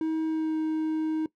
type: tone with pitch glide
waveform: triangle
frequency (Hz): 318.2 to 314.4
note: D#4 to D#4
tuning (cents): +39 to +18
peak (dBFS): -23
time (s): 0.01-1.26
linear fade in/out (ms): 2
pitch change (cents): -21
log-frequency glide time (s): 0.25-0.57
effects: noise-tail reverb RT60 0.1 s tail -19 dB re dry